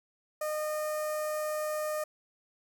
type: tone with notch filter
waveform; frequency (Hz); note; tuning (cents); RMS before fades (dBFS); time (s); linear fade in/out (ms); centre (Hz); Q
sawtooth; 611; D#5; -32; -33; 0.41-2.04; 5; 3400; 0.56
effects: none

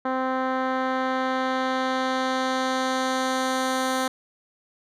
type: tone with low-pass filter sweep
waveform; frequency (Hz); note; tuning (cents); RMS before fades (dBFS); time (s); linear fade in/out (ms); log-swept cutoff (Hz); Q
10% pulse; 260; C4; -11; -25; 0.05-4.08; 5; 1400 to 12000; 0.8
effects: none

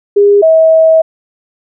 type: tone pair in turn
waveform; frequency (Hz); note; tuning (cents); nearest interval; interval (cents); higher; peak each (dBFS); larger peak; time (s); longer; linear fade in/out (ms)
sine; 406.3 / 643.5; G#4 / E5; -38 / -42; minor sixth; 796; second; -3; neither; 0.16-0.42 / 0.42-1.02; second; 10
effects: none

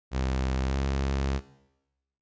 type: tone with pitch glide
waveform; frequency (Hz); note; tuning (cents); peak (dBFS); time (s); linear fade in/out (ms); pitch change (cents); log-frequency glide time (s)
sawtooth; 65.41 to 67.87; C2 to C#2; 0 to -36; -22; 0.11-1.41; 50; +64; 0.65-0.76
effects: noise-tail reverb RT60 0.9 s tail -17 dB re dry + resampled to 16000 Hz

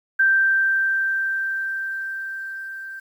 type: tone with level ramp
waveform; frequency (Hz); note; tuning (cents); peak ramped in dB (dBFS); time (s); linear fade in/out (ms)
sine; 1568; G6; 0; -13 to -32; 0.19-3; 10
effects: 9-bit

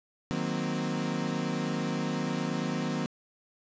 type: chord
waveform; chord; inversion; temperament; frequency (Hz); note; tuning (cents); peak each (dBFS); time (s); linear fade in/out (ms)
35% pulse; C half-diminished seventh; first; equal; 155.56 / 185 / 233.1 / 261.6; Eb3 / Gb3 / Bb3 / C4; 0 / 0 / 0 / 0; -33; 0.31-3.06; 0
effects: resampled to 16000 Hz + 10-bit

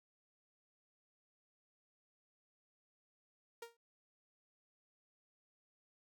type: tone with exponential decay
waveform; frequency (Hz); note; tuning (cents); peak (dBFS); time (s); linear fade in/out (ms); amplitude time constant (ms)
sawtooth; 466.2; A#4; 0; -40; 3.62-3.77; 5; 32
effects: none

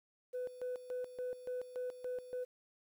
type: tone with tremolo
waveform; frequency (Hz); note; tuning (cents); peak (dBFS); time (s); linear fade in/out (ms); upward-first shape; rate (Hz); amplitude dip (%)
sine; 500; B4; +21; -35; 0.33-2.45; 20; square; 3.5; 80
effects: tanh soft clip ceiling -35 dBFS + 11-bit

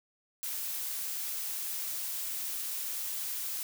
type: noise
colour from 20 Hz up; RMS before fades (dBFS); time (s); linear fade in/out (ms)
blue; -36; 0.43-3.63; 0
effects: none

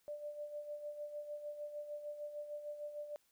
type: tone with tremolo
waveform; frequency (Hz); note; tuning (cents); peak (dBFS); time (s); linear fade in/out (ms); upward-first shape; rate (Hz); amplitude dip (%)
sine; 591; D5; +11; -40; 0.08-3.16; 0; sine; 6.6; 60
effects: white hiss -75 dBFS RMS until 3.31 s

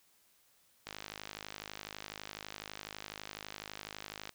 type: click train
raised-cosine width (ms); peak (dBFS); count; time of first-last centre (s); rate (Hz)
0.2; -24; 179; 0.87-4.293; 52
effects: white hiss -69 dBFS RMS until 4.34 s

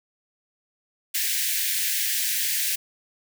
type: high-pass noise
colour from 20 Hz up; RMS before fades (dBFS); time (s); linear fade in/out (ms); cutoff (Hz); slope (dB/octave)
white; -25; 1.14-2.76; 10; 1600; 96
effects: none

